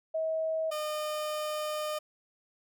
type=tone pair in turn; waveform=sine / 30% pulse; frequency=640 / 608.4 Hz; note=D#5 / D#5; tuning=+49 / -39 cents; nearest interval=minor second; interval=88 cents; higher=first; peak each=-28 / -29 dBFS; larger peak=first; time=0.14-0.71 / 0.71-1.99 s; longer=second; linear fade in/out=10 ms; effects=none